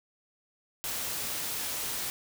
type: noise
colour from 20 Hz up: white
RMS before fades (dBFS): -34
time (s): 0.84-2.1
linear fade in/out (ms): 0
effects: none